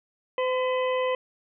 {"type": "harmonic tone with a mistuned harmonic", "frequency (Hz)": 511, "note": "C5", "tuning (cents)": -41, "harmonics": [1, 2, 4, 5, 6], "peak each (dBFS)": [-24, -30, -36, -38, -40], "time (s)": [0.38, 1.15], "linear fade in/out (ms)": 2, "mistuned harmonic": 4, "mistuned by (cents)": -38, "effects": []}